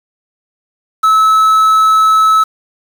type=tone with quantisation; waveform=triangle; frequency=1300 Hz; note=E6; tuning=24 cents flat; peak=-4 dBFS; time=1.03-2.44 s; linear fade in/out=10 ms; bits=5; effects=none